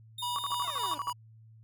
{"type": "tone", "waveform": "45% pulse", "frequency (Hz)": 3667, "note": "A#7", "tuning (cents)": -29, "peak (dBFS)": -37, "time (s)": [0.18, 0.95], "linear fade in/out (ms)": 5}
{"type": "tone with tremolo", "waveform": "square", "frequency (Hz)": 973, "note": "B5", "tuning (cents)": -26, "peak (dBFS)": -33, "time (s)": [0.22, 1.13], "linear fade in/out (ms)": 10, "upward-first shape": "square", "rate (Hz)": 3.5, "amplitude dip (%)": 65}
{"type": "tone bursts", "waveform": "sine", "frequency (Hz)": 1129, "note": "C#6", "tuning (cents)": 31, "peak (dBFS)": -30, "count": 10, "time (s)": [0.36, 1.097], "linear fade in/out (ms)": 0, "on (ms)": 26, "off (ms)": 53}
{"type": "exponential sweep", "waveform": "15% pulse", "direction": "down", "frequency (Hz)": [745, 277.2], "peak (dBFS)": -36, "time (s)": [0.64, 0.98], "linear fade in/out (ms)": 0}
{"effects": ["added 111 Hz sine -52 dBFS peak until 1.63 s"]}